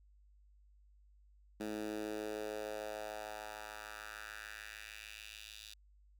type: tone with high-pass filter sweep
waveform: 10% pulse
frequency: 106.7 Hz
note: G#2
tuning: 47 cents sharp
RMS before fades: -45 dBFS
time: 1.6-5.74 s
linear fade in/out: 5 ms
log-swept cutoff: 250 to 3700 Hz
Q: 2.2
effects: added 50 Hz sine -62 dBFS peak until 6.19 s